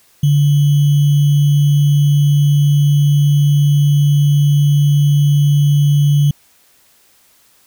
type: tone with sample-and-hold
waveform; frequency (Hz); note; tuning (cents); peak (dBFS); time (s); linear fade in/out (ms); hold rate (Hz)
sine; 144.7; D3; -25; -8; 0.23-6.31; 5; 3150
effects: white hiss -52 dBFS RMS until 7.66 s